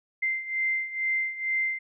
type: beating tone pair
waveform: sine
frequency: 2083 / 2085.2 Hz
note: C7 / C7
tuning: -8 / -6 cents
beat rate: 2.2 Hz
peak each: -31 / -27 dBFS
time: 0.22-1.79 s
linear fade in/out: 10 ms
effects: none